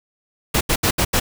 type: noise bursts at uneven times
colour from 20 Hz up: pink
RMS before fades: -17 dBFS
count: 5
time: 0.54-0.61 / 0.69-0.76 / 0.83-0.91 / 0.98-1.05 / 1.13-1.2 s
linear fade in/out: 10 ms
effects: none

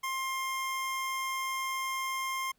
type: tone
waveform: 25% pulse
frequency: 1059 Hz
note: C6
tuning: 21 cents sharp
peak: -28 dBFS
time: 0.03-2.52 s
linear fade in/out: 10 ms
effects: pink hiss -72 dBFS RMS until 2.58 s

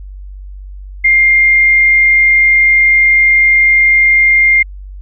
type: tone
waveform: sine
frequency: 2112 Hz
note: C7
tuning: 16 cents sharp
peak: -5 dBFS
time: 1.04-4.63 s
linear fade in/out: 10 ms
effects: added 48 Hz sine -26 dBFS peak until 5.01 s

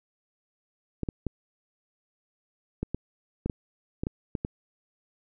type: clicks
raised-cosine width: 3 ms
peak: -16 dBFS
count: 11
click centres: 1.033 / 1.088 / 1.267 / 2.83 / 2.946 / 3.46 / 3.498 / 4.035 / 4.069 / 4.352 / 4.449 s
effects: none

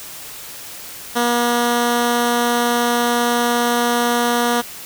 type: tone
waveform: 10% pulse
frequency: 239.3 Hz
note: A#3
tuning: 46 cents sharp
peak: -7 dBFS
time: 1.15-4.62 s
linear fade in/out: 20 ms
effects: white hiss -34 dBFS RMS until 4.85 s

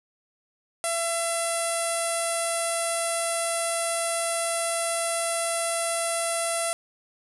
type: tone with low-pass filter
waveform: sawtooth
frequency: 673 Hz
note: E5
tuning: 36 cents sharp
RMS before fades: -27 dBFS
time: 0.84-6.73 s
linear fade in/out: 0 ms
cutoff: 9500 Hz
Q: 8.6
effects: none

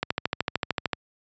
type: click train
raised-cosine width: 0.3 ms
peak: -8 dBFS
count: 13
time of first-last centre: 0.03-0.932 s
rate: 13.3 Hz
effects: high-pass 80 Hz 12 dB/octave + resampled to 16000 Hz

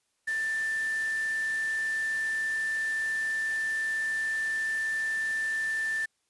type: tone in noise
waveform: sine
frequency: 1774 Hz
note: A6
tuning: 14 cents sharp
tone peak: -27 dBFS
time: 0.27-6.06 s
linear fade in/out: 10 ms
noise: white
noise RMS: -44 dBFS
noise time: 0.27-6.06 s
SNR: +14 dB
effects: white hiss -75 dBFS RMS until 6.29 s + resampled to 24000 Hz

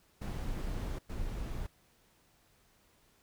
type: noise bursts at uneven times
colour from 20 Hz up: brown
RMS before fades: -37 dBFS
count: 2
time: 0.21-0.99 / 1.09-1.67 s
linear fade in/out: 10 ms
effects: pink hiss -68 dBFS RMS until 3.22 s

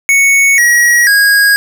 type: tone with pitch steps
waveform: square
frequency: 2217 / 1907.8 / 1641.8 Hz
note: C#7 / A#6 / G#6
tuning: 0 / +40 / -20 cents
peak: -6 dBFS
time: 0.09-1.56 s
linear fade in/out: 0 ms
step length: 490 ms
effects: none

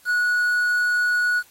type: tone with quantisation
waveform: triangle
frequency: 1462 Hz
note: F#6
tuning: 21 cents flat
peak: -16 dBFS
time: 0.05-1.43 s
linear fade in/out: 50 ms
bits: 7
effects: white hiss -54 dBFS RMS until 1.5 s + AAC 48 kbps

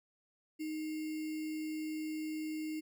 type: tone with sample-and-hold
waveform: sine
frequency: 311.1 Hz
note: D#4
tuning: in tune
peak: -36 dBFS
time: 0.59-2.81 s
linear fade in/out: 20 ms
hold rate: 2450 Hz
effects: none

